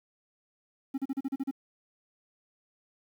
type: tone bursts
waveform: triangle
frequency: 270.3 Hz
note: C#4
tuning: 44 cents flat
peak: -26 dBFS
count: 8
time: 0.94-1.512 s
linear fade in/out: 10 ms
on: 40 ms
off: 36 ms
effects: 10-bit